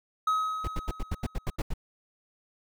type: tone with exponential decay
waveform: triangle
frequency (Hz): 1272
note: D#6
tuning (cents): +38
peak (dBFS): -20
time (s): 0.27-1.56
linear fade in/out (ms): 5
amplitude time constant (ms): 280
type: noise bursts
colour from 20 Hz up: brown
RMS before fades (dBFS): -29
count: 10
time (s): 0.64-1.738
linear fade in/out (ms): 5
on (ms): 36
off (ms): 82
effects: none